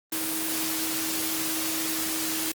sine tone in noise, 320 Hz, D#4, 49 cents sharp, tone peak -33 dBFS, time 0.12-2.52 s, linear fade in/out 5 ms, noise white, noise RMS -29 dBFS, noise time 0.12-2.52 s, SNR -7 dB, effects high-pass 100 Hz 12 dB/octave + Opus 24 kbps

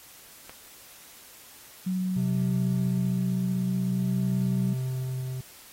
click, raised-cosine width 0.3 ms, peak -26 dBFS, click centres 0.495 s
sine tone with pitch glide, 185 to 188.34 Hz, F#3 to F#3, 0 to +31 cents, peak -25 dBFS, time 1.86-4.74 s, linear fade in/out 10 ms, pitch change +31 cents, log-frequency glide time 3.51-4.35 s
triangle tone with tremolo, 129.3 Hz, C3, 20 cents flat, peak -24 dBFS, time 2.16-5.41 s, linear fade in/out 5 ms, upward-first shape sine, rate 0.52 Hz, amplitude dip 40%
effects white hiss -50 dBFS RMS until 5.72 s + AAC 48 kbps

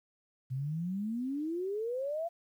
sine exponential sweep, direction up, 125.2 to 695 Hz, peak -32 dBFS, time 0.5-2.29 s, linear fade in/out 20 ms, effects 11-bit

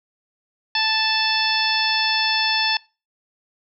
harmonic tone with a mistuned harmonic, 880 Hz, A5, in tune, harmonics 1 / 2 / 3 / 4 / 5 / 6, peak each -25 / -25 / -25 / -25 / -25 / -25 dBFS, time 0.75-2.77 s, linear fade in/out 2 ms, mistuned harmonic 4, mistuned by -20 cents, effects noise-tail reverb RT60 0.3 s tail -23 dB re dry

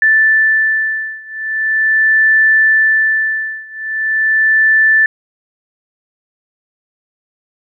sine beating tone pair, 1760 / 1760.41 Hz, A6 / A6, 0 / 0 cents, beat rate 0.41 Hz, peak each -12 / -13 dBFS, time 0.02-5.06 s, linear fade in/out 2 ms, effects none

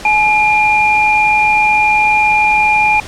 sine tone pair together, 849.6 / 2403 Hz, G#5 / D7, +39 / +39 cents, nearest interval octave + tritone, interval 1800 cents, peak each -11 dBFS, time 0.05-3 s, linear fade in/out 2 ms, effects pink hiss -30 dBFS RMS until 3.07 s + low-pass 8000 Hz 12 dB/octave

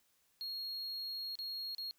triangle tone with dropouts, 4288 Hz, C8, 42 cents sharp, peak -38 dBFS, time 0.41-1.91 s, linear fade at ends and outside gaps 0 ms, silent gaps 1.354-1.389 / 1.748-1.782 s, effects white hiss -74 dBFS RMS until 1.98 s

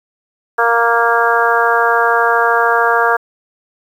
harmonic tone, 233.1 Hz, A#3, in tune, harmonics 2 / 3 / 4 / 5 / 6 / 7, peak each -17 / -17 / -17 / -17 / -17 / -17 dBFS, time 0.58-3.17 s, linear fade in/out 10 ms, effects 7-bit

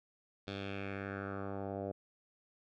10% pulse tone with low-pass filter sweep, 98.6 Hz, G2, 11 cents sharp, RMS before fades -41 dBFS, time 0.47-1.92 s, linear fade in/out 10 ms, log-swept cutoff 3900 to 600 Hz, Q 2.8, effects none

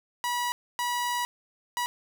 sawtooth tone bursts at uneven times, 971 Hz, B5, 30 cents flat, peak -23 dBFS, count 3, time 0.24-0.52 / 0.79-1.25 / 1.77-1.86 s, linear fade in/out 0 ms, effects none

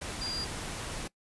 sine tone in noise, 4790 Hz, D8, 33 cents sharp, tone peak -33 dBFS, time 0.21-0.45 s, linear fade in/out 10 ms, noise pink, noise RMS -38 dBFS, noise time 0.01-1.08 s, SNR +2 dB, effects noise-tail reverb RT60 0.1 s tail -21 dB re dry + resampled to 24000 Hz

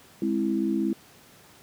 sine chord, Ab augmented, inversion none, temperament equal with one note detuned, 207.7 / 264.8 / 329.6 Hz, Ab3 / C4 / E4, 0 / +21 / 0 cents, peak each -27 / -29 / -26 dBFS, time 0.22-0.93 s, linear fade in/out 2 ms, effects pink hiss -53 dBFS RMS until 1.62 s + high-pass 100 Hz 12 dB/octave

